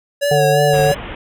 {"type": "tone with vibrato", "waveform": "square", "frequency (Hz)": 562, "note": "C#5", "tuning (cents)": 24, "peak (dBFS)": -15, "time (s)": [0.21, 0.95], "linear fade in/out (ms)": 20, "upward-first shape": "sine", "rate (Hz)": 2.9, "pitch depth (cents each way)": 46}
{"type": "harmonic tone", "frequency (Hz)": 148.1, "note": "D3", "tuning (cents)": 15, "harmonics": [1, 3, 5], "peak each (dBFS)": [-17, -17, -17], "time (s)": [0.31, 0.92], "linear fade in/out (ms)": 5}
{"type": "low-pass noise", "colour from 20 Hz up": "pink", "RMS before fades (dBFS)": -29, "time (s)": [0.73, 1.15], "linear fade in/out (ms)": 2, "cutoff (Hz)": 3400, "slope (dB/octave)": 96}
{"effects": []}